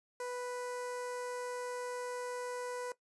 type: tone with notch filter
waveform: sawtooth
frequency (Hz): 493.9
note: B4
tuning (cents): 0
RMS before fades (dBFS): -40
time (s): 0.2-2.92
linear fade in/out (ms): 2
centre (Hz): 3300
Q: 0.94
effects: noise-tail reverb RT60 0.1 s tail -17 dB re dry + resampled to 24000 Hz